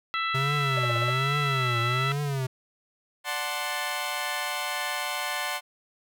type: harmonic tone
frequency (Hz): 663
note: E5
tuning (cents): +10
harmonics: 2 / 3 / 4 / 5 / 6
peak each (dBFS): -28 / -32 / -34 / -36 / -38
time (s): 0.14-2.12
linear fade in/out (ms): 0
type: tone with vibrato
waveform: square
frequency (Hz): 130.81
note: C3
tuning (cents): 0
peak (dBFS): -27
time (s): 0.34-2.47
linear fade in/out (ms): 10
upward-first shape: triangle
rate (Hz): 1.2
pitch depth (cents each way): 210
type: tone bursts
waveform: triangle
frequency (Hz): 598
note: D5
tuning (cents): +31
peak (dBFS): -27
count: 6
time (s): 0.77-1.1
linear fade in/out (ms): 2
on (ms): 20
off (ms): 42
type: chord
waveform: 15% pulse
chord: D dominant seventh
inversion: none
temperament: equal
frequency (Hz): 587.3 / 740 / 880 / 1046.5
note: D5 / F#5 / A5 / C6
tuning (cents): 0 / 0 / 0 / 0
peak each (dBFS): -30 / -27 / -29 / -26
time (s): 3.24-5.61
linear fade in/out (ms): 50
effects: none